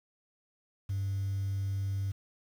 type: tone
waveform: sine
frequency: 98 Hz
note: G2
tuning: in tune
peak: -28 dBFS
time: 0.89-2.12 s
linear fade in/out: 10 ms
effects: tanh soft clip ceiling -28 dBFS + 9-bit